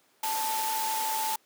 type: tone in noise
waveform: sine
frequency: 880 Hz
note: A5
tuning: in tune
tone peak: -29 dBFS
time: 0.23-1.36 s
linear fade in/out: 5 ms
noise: white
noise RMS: -33 dBFS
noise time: 0.23-1.36 s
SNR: +1 dB
effects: pink hiss -65 dBFS RMS until 1.45 s + high-pass 300 Hz 12 dB/octave